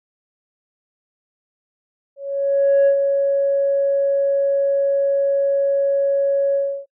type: tone with ADSR envelope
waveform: sine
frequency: 556 Hz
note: C#5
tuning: 5 cents sharp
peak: -8 dBFS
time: 2.16-6.86 s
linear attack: 710 ms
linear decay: 84 ms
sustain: -6 dB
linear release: 310 ms
effects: noise-tail reverb RT60 0.1 s tail -25 dB re dry + tanh soft clip ceiling -9 dBFS